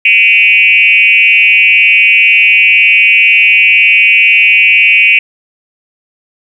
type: tone with frequency modulation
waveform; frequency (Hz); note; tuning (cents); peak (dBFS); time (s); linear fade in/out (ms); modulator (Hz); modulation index
sine; 2489; D#7; 0; -3; 0.05-5.19; 5; 212; 1.3
effects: 7-bit